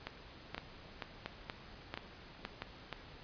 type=two click trains; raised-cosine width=0.3 ms; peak=-23 / -23 dBFS; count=4 / 7; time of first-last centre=0.58-2.621 / 0.07-2.927 s; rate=1.47 / 2.1 Hz; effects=pink hiss -54 dBFS RMS until 3.23 s + resampled to 11025 Hz